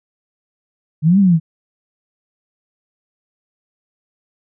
sine exponential two-way sweep, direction up then down, 146.83 to 204.8 to 154.6 Hz, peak -8 dBFS, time 1.02-1.4 s, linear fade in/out 50 ms, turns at 1.19 s, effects none

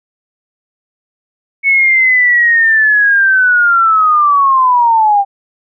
sine linear sweep, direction down, 2217 to 784 Hz, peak -6 dBFS, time 1.63-5.25 s, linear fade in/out 50 ms, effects none

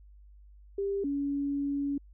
sine tone pair in turn, 397.1 / 282.3 Hz, G4 / C#4, +22 / +32 cents, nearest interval tritone, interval 590 cents, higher first, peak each -28 dBFS, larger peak neither, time 0.78-1.04 / 1.04-1.98 s, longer second, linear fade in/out 5 ms, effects added 50 Hz sine -51 dBFS peak until 2.13 s

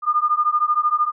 sine beating tone pair, 1207 / 1220 Hz, D6 / D#6, +47 / -34 cents, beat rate 13 Hz, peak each -19 dBFS, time 0.02-1.12 s, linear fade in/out 50 ms, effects none

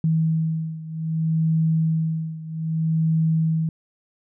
sine beating tone pair, 160.4 / 161.03 Hz, E3 / E3, -47 / -40 cents, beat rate 0.63 Hz, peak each -21 / -24 dBFS, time 0.04-3.69 s, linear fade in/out 2 ms, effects none

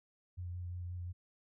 sine tone with vibrato, 88.7 Hz, F2, 27 cents sharp, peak -39 dBFS, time 0.37-1.13 s, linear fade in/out 20 ms, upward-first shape sine, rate 5.7 Hz, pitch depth 18 cents each way, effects none

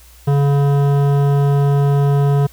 sine tone with hard clipping, 141.5 Hz, C#3, 36 cents sharp, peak -13 dBFS, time 0.27-2.47 s, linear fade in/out 10 ms, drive 14 dB, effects added 60 Hz sine -43 dBFS peak until 2.52 s + white hiss -47 dBFS RMS until 2.52 s

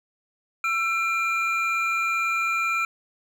triangle tone pair together, 1341 / 2389 Hz, E6 / D7, +29 / +29 cents, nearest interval minor seventh, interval 1000 cents, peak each -23 dBFS, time 0.64-2.85 s, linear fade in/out 2 ms, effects none

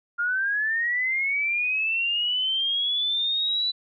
sine linear sweep, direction up, 1396.9 to 3985 Hz, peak -22 dBFS, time 0.18-3.72 s, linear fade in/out 20 ms, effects none

